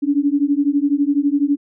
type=beating tone pair; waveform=sine; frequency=280 / 292 Hz; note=C#4 / D4; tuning=+18 / -10 cents; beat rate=12 Hz; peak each=-17 dBFS; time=0.02-1.57 s; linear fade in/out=20 ms; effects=none